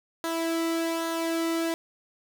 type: tone with flanger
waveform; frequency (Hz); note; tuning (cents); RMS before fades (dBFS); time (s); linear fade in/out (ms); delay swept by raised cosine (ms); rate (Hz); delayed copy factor
sawtooth; 330; E4; +2; -28; 0.24-1.74; 0; 0.38 to 1.22; 1.2; -0.5
effects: 8-bit